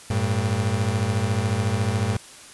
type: beating tone pair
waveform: 35% pulse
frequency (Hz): 98 / 112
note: G2 / A2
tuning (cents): 0 / +31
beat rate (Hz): 14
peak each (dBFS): -22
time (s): 0.1-2.17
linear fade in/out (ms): 5
effects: white hiss -44 dBFS RMS until 2.53 s + resampled to 24000 Hz